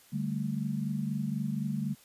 sine chord, D suspended fourth, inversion none, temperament equal, 146.83 / 196 / 220 Hz, D3 / G3 / A3, 0 / 0 / 0 cents, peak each -34 dBFS, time 0.12-1.95 s, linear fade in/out 20 ms, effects white hiss -59 dBFS RMS until 2.04 s + resampled to 32000 Hz

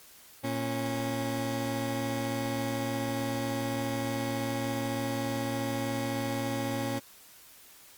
20% pulse tone pair together, 115.86 / 275.1 Hz, A#2 / C#4, -10 / -13 cents, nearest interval octave + minor third, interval 1497 cents, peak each -29 / -27 dBFS, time 0.43-7 s, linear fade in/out 20 ms, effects white hiss -54 dBFS RMS until 7.97 s + Opus 48 kbps

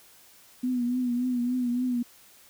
sine tone with vibrato, 246.9 Hz, B3, in tune, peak -24 dBFS, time 0.63-2.03 s, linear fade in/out 10 ms, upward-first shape triangle, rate 3.5 Hz, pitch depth 61 cents each way, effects white hiss -55 dBFS RMS until 2.49 s

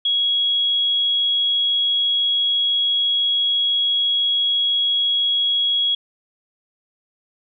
sine tone, 3322 Hz, G#7, in tune, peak -16 dBFS, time 0.05-5.95 s, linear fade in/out 5 ms, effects none

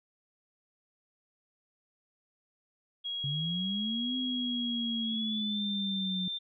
sine tone with pitch glide, 3300 to 3578 Hz, G#7 to A7, -12 to +28 cents, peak -33 dBFS, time 3.04-6.39 s, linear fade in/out 20 ms, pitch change +140 cents, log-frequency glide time 5.02-5.62 s
sine linear two-way sweep, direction up then down, 135 to 257 to 182.7 Hz, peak -32 dBFS, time 3.24-6.28 s, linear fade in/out 2 ms, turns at 4.16 s
effects none

